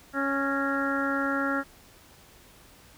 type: harmonic tone with a mistuned harmonic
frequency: 276.3 Hz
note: C#4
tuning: 6 cents flat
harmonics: 1 / 2 / 3 / 4 / 5 / 6 / 7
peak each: -29 / -33 / -38 / -39 / -29 / -34 / -39 dBFS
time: 0.13-1.64 s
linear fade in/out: 50 ms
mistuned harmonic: 7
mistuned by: -57 cents
effects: pink hiss -54 dBFS RMS until 2.97 s